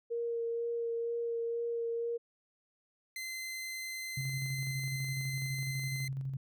sine tone with vibrato, 466.2 Hz, A#4, in tune, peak -32 dBFS, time 0.1-2.18 s, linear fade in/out 20 ms, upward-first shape sine, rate 2.1 Hz, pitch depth 12 cents each way
sawtooth tone, 2065 Hz, C7, 23 cents flat, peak -35 dBFS, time 3.16-6.08 s, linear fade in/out 2 ms
sine tone with tremolo, 134.6 Hz, C3, 49 cents sharp, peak -33 dBFS, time 4.17-6.37 s, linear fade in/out 5 ms, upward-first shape square, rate 12 Hz, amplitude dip 35%
effects none

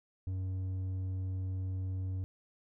square tone with low-pass filter, 93.7 Hz, F#2, 22 cents sharp, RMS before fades -36 dBFS, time 0.27-2.24 s, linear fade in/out 0 ms, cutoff 210 Hz, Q 0.51, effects none

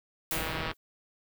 blue noise with exponential decay, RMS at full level -31 dBFS, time 0.31-0.77 s, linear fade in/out 1 ms, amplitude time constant 99 ms
pink low-pass noise, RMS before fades -37 dBFS, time 0.31-0.74 s, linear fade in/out 50 ms, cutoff 3300 Hz, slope 24 dB/octave
click train, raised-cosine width 0.3 ms, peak -19 dBFS, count 64, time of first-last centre 0.32-0.714 s, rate 160 Hz
effects none

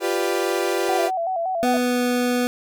35% pulse chord, G dominant seventh, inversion third, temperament equal, 349.2 / 392 / 493.9 / 587.3 Hz, F4 / G4 / B4 / D5, 0 / 0 / 0 / 0 cents, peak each -23 / -23 / -25 / -27 dBFS, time 0-1.11 s, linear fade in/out 50 ms
sine tone with vibrato, 711 Hz, F5, 31 cents sharp, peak -21 dBFS, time 0.89-1.77 s, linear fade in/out 0 ms, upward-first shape square, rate 5.3 Hz, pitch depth 95 cents each way
25% pulse tone with pitch glide, 247.9 to 246.3 Hz, B3 to B3, +7 to -5 cents, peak -15 dBFS, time 1.63-2.47 s, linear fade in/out 0 ms, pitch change -12 cents, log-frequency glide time 1.74-2.02 s
effects none

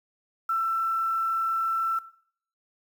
sine tone with quantisation, 1337 Hz, E6, 24 cents sharp, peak -23 dBFS, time 0.49-1.99 s, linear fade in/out 5 ms, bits 8, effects noise-tail reverb RT60 0.6 s tail -17 dB re dry

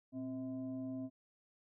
sine tone with frequency modulation, 262.5 Hz, C4, 6 cents sharp, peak -39 dBFS, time 0.12-1.1 s, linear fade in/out 50 ms, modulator 381 Hz, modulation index 0.54, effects none

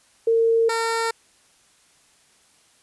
sine / 15% pulse tone pair in turn, 456.1 / 456.1 Hz, A#4 / A#4, -38 / -38 cents, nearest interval unison, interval 0 cents, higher neither, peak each -15 dBFS, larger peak neither, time 0.27-0.69 / 0.69-1.11 s, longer neither, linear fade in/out 5 ms, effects white hiss -58 dBFS RMS until 2.82 s + resampled to 24000 Hz

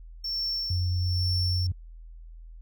triangle tone with tremolo, 5430 Hz, F8, 50 cents flat, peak -25 dBFS, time 0.24-1.67 s, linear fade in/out 5 ms, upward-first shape sine, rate 1.1 Hz, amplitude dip 70%
sine tone with pitch glide, 89 to 90.19 Hz, F2 to F#2, +33 to -44 cents, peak -23 dBFS, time 0.7-1.72 s, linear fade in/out 5 ms, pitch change +23 cents, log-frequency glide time 0.88-1.61 s
effects tanh soft clip ceiling -18 dBFS + added 41 Hz sine -42 dBFS peak until 2.61 s

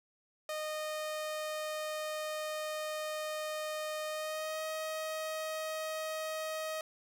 sawtooth tone with pitch glide, 616 to 629.3 Hz, D#5 to D#5, -17 to +19 cents, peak -32 dBFS, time 0.49-6.81 s, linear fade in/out 2 ms, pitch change +36 cents, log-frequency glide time 4.07-4.63 s, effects none

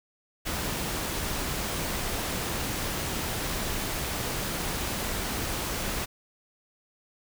pink noise, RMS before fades -31 dBFS, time 0.45-6.06 s, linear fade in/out 20 ms, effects none

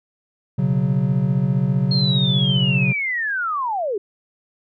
triangle chord, B suspended second, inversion none, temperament equal, 123.47 / 138.59 / 185 Hz, B2 / C#3 / F#3, 0 / 0 / 0 cents, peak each -21 / -17 / -19 dBFS, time 0.58-2.93 s, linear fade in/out 10 ms
sine linear sweep, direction down, 4275 to 374.4 Hz, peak -20 dBFS, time 1.91-3.98 s, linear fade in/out 5 ms
effects none

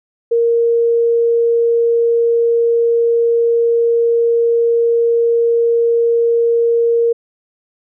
sine tone, 466.2 Hz, A#4, in tune, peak -10 dBFS, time 0.31-7.13 s, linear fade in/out 10 ms, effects none

